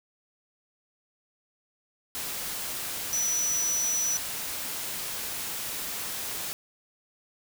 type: tone in noise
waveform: sine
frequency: 5920 Hz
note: F#8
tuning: in tune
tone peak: -25 dBFS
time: 3.13-4.17 s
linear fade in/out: 0 ms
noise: white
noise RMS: -34 dBFS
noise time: 2.15-6.53 s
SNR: +6 dB
effects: none